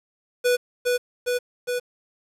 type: tone with echo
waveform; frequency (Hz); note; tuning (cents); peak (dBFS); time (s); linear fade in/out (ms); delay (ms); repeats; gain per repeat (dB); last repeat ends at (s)
square; 491.9; B4; -7; -18; 0.44-0.57; 20; 410; 3; -2; 1.8
effects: resampled to 32000 Hz + 8-bit